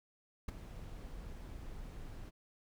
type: noise with ADSR envelope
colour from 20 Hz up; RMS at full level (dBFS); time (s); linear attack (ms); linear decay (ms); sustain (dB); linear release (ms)
brown; -33; 0.48-2.31; 8; 12; -14; 29
effects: none

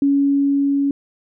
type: tone with level ramp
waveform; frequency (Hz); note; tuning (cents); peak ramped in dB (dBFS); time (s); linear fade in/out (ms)
sine; 280; C#4; +18; -12 to -15; 0.02-0.91; 2
effects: none

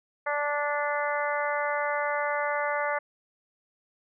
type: harmonic tone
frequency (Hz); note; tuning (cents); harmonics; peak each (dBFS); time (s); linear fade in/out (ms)
291.9; D4; -10; 2 / 3 / 4 / 5 / 6 / 7; -30 / -32 / -33 / -34 / -35 / -35; 0.26-2.99; 10
effects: none

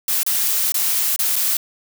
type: noise with dropouts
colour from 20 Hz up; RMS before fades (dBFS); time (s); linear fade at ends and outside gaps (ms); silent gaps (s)
blue; -19; 0.08-1.57; 2; 0.232-0.264 / 0.721-0.742 / 1.162-1.191 / 1.358-1.362
effects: none

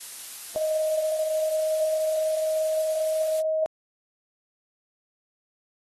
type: noise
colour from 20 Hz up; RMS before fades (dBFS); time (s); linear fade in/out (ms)
blue; -37; 0-3.41; 10
type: tone with pitch glide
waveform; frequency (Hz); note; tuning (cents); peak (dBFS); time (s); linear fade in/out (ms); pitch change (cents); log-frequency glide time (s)
sine; 625 to 630.4; D#5 to D#5; +8 to +23; -22; 0.56-3.66; 0; +15; 0.69-3.34
effects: AAC 32 kbps

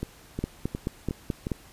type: two click trains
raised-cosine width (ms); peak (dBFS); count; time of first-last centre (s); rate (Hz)
3; -14 / -17; 6 / 5; 0.44-1.518 / 0.03-1.469; 4.64 / 2.78
effects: pink hiss -52 dBFS RMS until 1.72 s + resampled to 32000 Hz

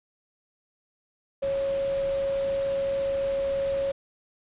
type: tone in noise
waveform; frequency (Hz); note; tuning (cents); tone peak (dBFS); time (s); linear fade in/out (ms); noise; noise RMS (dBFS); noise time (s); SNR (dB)
sine; 550; C#5; -14; -24; 1.42-3.92; 10; pink; -41; 1.42-3.92; +14
effects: resampled to 8000 Hz

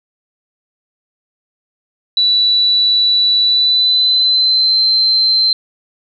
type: tone with pitch glide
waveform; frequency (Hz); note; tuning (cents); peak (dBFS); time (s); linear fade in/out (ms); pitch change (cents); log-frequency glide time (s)
sine; 3951 to 4107; B7 to C8; 0 to -33; -9; 2.17-5.53; 2; +67; 3.42-4.8
effects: none

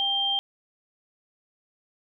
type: tone pair together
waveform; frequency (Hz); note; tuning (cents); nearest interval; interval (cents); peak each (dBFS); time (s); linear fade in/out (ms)
sine; 794 / 3170; G5 / G7; +22 / +19; 2 octaves; 2397; -31 / -23; 0-0.39; 0
effects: none

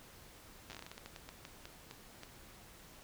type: slowing click train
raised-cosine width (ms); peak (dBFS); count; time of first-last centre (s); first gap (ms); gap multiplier
0.2; -30; 18; 0.7-2.234; 8; 1.26
effects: pink hiss -57 dBFS RMS until 3.03 s

